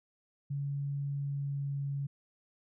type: tone with pitch glide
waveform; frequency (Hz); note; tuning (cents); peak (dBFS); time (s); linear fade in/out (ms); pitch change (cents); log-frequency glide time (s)
sine; 141.1 to 140.04; C#3 to C#3; +31 to +18; -32; 0.5-2.07; 10; -13; 1.15-1.85
effects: none